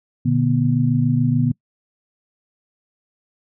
sine tone cluster, 121.3 / 148.2 / 242.5 Hz, B2 / D3 / B3, -31 / +16 / -31 cents, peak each -19 dBFS, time 0.25-1.52 s, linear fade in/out 10 ms, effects noise-tail reverb RT60 0.1 s tail -25 dB re dry

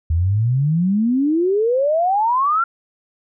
sine exponential sweep, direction up, 77.78 to 1396.9 Hz, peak -14 dBFS, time 0.1-2.64 s, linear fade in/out 5 ms, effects none

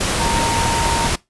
sine tone in noise, 925 Hz, A#5, 14 cents flat, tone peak -20 dBFS, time 0.19-1.08 s, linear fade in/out 10 ms, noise pink, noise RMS -19 dBFS, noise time 0-1.16 s, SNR -4 dB, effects noise-tail reverb RT60 0.2 s tail -21 dB re dry + resampled to 24000 Hz

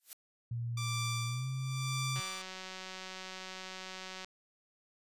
blue noise with exponential growth, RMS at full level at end -41 dBFS, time 0-0.13 s, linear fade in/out 0 ms, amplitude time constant 27 ms
sine tone with pitch glide, 117.8 to 131.46 Hz, A#2 to C3, +19 to +9 cents, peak -34 dBFS, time 0.51-2.2 s, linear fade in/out 5 ms, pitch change +190 cents, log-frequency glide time 1.24-1.47 s
10% pulse tone with tremolo, 1174.7 Hz, D6, in tune, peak -27 dBFS, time 0.77-2.42 s, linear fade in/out 5 ms, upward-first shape sine, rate 0.97 Hz, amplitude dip 80%
click train, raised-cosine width 0.2 ms, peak -27 dBFS, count 391, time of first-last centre 2.16-4.246 s, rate 187 Hz
effects resampled to 32000 Hz

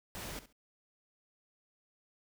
pink noise with echo, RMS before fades -43 dBFS, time 0.15-0.39 s, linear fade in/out 0 ms, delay 68 ms, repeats 2, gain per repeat -14 dB, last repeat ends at 0.526 s, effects none

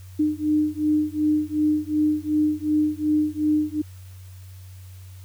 sine beating tone pair, 302.2 / 304.9 Hz, D4 / D#4, +50 / -35 cents, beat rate 2.7 Hz, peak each -22 dBFS, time 0.19-3.82 s, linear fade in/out 10 ms, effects added 93 Hz sine -39 dBFS peak until 5.24 s + white hiss -54 dBFS RMS until 5.24 s

